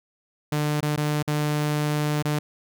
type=tone with dropouts; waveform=sawtooth; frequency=149.4 Hz; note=D3; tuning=30 cents sharp; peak=-18 dBFS; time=0.52-2.39 s; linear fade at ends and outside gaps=5 ms; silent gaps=0.806-0.826 / 0.962-0.975 / 1.227-1.276 / 2.225-2.25 s; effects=none